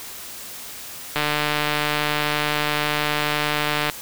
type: click train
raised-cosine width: 0.3 ms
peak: -5 dBFS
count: 409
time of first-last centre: 1.16-3.898 s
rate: 149 Hz
effects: white hiss -36 dBFS RMS until 4.01 s